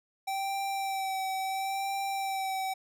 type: tone with vibrato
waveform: square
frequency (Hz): 775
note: G5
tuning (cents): -20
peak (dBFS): -31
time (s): 0.27-2.74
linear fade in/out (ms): 10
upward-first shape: sine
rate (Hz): 0.73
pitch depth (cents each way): 24
effects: none